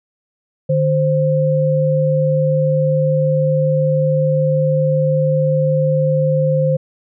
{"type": "tone pair together", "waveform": "sine", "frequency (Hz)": [150.9, 523.9], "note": ["D3", "C5"], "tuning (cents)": [47, 2], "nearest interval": "octave + minor seventh", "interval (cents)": 2155, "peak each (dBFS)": -15, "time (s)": [0.69, 6.77], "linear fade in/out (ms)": 10, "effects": []}